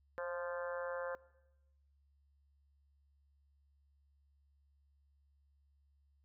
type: harmonic tone with a mistuned harmonic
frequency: 174 Hz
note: F3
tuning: 6 cents flat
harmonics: 3 / 4 / 5 / 6 / 7 / 8 / 9 / 10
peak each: -40 / -53 / -52 / -49 / -52 / -51 / -49 / -54 dBFS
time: 0.18-1.15 s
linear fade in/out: 0 ms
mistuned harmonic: 3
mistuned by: +23 cents
effects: noise-tail reverb RT60 1.0 s tail -20 dB re dry + added 70 Hz sine -69 dBFS peak until 6.24 s